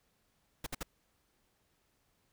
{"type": "noise bursts", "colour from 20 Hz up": "pink", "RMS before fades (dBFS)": -38, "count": 3, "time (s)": [0.64, 0.831], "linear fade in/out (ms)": 5, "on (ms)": 25, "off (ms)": 58, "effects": ["pink hiss -75 dBFS RMS until 2.32 s"]}